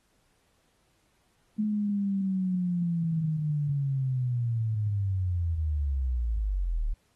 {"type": "linear sweep", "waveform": "sine", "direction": "down", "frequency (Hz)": [214.9, 34.65], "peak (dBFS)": -25, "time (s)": [1.58, 6.94], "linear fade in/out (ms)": 10, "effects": ["pink hiss -70 dBFS RMS until 7.15 s", "AAC 32 kbps"]}